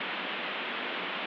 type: band-pass noise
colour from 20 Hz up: white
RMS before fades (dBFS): -35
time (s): 0-1.26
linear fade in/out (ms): 5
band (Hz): 180 to 3300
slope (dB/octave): 48
effects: none